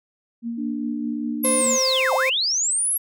sine tone with tremolo, 233.1 Hz, A#3, in tune, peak -24 dBFS, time 0.42-1.79 s, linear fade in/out 50 ms, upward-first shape sine, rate 4.9 Hz, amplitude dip 35%
sine tone with pitch glide, 293.7 to 297.8 Hz, D4 to D4, 0 to +24 cents, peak -27 dBFS, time 0.57-1.63 s, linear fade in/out 20 ms, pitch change +24 cents, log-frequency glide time 0.71-1.38 s
sine linear two-way sweep, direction down then up, 11500 to 554.4 to 11500 Hz, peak -19 dBFS, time 1.43-2.98 s, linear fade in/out 10 ms, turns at 2.14 s
35% pulse tone, 523.3 Hz, C5, in tune, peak -20 dBFS, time 1.44-2.3 s, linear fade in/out 10 ms
effects none

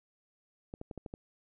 clicks, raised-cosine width 2 ms, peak -28 dBFS, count 6, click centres 0.739 / 0.814 / 0.912 / 0.977 / 1.062 / 1.139 s, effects none

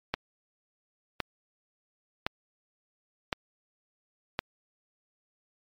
click train, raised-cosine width 0.3 ms, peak -11 dBFS, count 5, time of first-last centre 0.14-4.391 s, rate 0.941 Hz, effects MP3 96 kbps

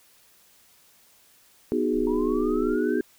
sine chord, G# minor seventh, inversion first, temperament equal with one note detuned, 246.9 / 310.1 / 370 / 415.3 Hz, B3 / D#4 / F#4 / G#4, 0 / -6 / 0 / 0 cents, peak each -27 dBFS, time 1.72-3.01 s, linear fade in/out 0 ms
sine tone, 27.97 Hz, A0, 29 cents sharp, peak -35 dBFS, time 1.92-2.77 s, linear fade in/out 50 ms
sine linear sweep, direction up, 932.3 to 1600 Hz, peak -36 dBFS, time 2.07-3.01 s, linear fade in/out 2 ms
effects white hiss -58 dBFS RMS until 3.18 s

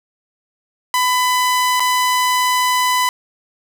sawtooth tone with dropouts, 1001 Hz, B5, 23 cents sharp, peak -10 dBFS, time 0.94-3.09 s, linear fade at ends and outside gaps 1 ms, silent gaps 1.797-1.803 s, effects none

